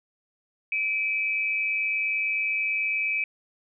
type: tone pair together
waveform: sine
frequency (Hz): 2335 / 2544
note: D7 / D#7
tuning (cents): -11 / +38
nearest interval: minor second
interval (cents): 149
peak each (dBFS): -26 / -27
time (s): 0.72-3.24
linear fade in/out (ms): 2
effects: none